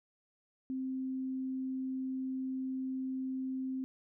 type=tone; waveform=sine; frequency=261.6 Hz; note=C4; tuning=in tune; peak=-34 dBFS; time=0.7-3.84 s; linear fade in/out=0 ms; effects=none